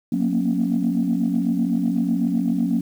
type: tone cluster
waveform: sine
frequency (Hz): 181.5 / 229.8 / 237.8 / 276.4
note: F#3 / A#3 / A#3 / C#4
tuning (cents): -33 / -25 / +35 / -5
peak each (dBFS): -23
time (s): 0.12-2.81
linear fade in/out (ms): 5
effects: tanh soft clip ceiling -11 dBFS + 8-bit